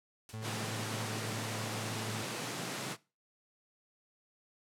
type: noise with exponential decay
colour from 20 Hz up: white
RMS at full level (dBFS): -48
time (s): 0.29-0.58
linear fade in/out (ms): 1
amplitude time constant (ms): 61
type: tone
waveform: 35% pulse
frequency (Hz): 110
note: A2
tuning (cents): 0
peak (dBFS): -38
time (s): 0.33-2.23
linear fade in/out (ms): 10
type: high-pass noise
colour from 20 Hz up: pink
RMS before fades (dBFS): -39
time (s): 0.41-2.97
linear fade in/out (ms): 50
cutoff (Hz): 110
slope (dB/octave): 96
effects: noise-tail reverb RT60 0.3 s tail -20 dB re dry + low-pass 10000 Hz 12 dB/octave